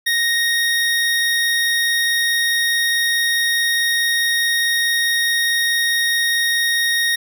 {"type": "tone", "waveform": "25% pulse", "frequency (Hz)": 1864.7, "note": "A#6", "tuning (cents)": 0, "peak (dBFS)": -12, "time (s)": [0.06, 7.16], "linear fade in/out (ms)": 10, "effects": []}